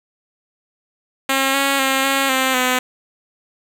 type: tone with pitch steps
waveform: 5% pulse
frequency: 269.5 / 275.8 / 267.6 / 272.6 / 262 / 253.2 Hz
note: C#4 / C#4 / C4 / C#4 / C4 / B3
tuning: -49 / -9 / +39 / -29 / +2 / +43 cents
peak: -4 dBFS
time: 1.29-2.79 s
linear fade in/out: 5 ms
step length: 250 ms
effects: none